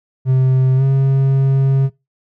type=tone with pitch glide; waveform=triangle; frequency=130.4 to 135.39 Hz; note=C3 to C#3; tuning=-5 to -40 cents; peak=-8 dBFS; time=0.25-1.9 s; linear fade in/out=50 ms; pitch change=+65 cents; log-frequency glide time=0.76-0.83 s; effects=noise-tail reverb RT60 0.2 s tail -19 dB re dry